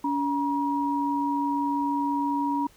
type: tone pair together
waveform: sine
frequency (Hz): 283.8 / 954.6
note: C#4 / A#5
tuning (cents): +41 / +41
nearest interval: octave + major sixth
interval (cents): 2100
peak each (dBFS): -26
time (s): 0.04-2.67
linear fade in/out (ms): 5
effects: pink hiss -57 dBFS RMS until 2.76 s

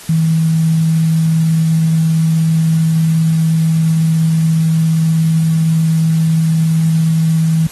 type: tone with quantisation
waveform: sine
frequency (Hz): 161.3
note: E3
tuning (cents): -37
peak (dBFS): -9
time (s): 0.09-7.67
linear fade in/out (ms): 5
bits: 6
effects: white hiss -34 dBFS RMS until 7.71 s + AAC 32 kbps

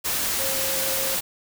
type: tone in noise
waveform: sine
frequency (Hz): 536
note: C5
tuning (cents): +42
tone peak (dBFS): -31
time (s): 0.38-1.16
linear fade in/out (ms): 20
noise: white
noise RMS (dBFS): -25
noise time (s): 0.04-1.21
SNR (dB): -9
effects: none

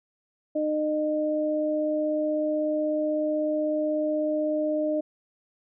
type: tone pair together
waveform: sine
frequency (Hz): 305.4 / 610.8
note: D#4 / D#5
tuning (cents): -32 / -32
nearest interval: octave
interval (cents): 1200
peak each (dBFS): -27 / -25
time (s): 0.55-5.01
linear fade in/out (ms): 10
effects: none

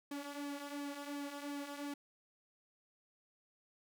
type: tone with flanger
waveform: sawtooth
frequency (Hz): 286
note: D4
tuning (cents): -46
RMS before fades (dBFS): -44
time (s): 0.11-1.94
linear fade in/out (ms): 5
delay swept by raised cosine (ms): 1.4 to 4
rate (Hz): 2.8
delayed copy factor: -0.6
effects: none

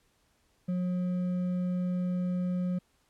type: tone with hard clipping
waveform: triangle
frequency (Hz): 180.1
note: F#3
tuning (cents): -46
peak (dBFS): -29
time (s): 0.68-2.79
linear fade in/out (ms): 10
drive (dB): 8
effects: pink hiss -70 dBFS RMS until 3.09 s + low-pass 12000 Hz 12 dB/octave

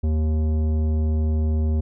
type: tone with tanh clipping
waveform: sine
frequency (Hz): 77.78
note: D#2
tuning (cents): 0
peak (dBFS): -20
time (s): 0.03-1.81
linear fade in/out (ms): 10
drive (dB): 13
effects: none

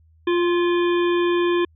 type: harmonic tone with a mistuned harmonic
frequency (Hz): 349.2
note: F4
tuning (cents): 0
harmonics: 1 / 3 / 5 / 7 / 9 / 10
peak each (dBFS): -17 / -27 / -31 / -34 / -36 / -37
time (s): 0.27-1.65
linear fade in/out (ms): 5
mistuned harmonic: 5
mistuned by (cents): -27
effects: added 80 Hz sine -52 dBFS peak until 1.75 s

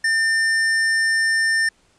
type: tone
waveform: square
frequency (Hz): 1800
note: A6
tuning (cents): +39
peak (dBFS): -17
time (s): 0.04-1.69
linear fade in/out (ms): 5
effects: pink hiss -59 dBFS RMS until 1.98 s + resampled to 22050 Hz

